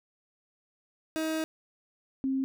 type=tone pair in turn; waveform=30% pulse / sine; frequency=317.1 / 266.6 Hz; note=D#4 / C4; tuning=+33 / +33 cents; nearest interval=minor third; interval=300 cents; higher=first; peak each=-26 dBFS; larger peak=neither; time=1.16-1.44 / 2.24-2.44 s; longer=first; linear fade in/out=0 ms; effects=none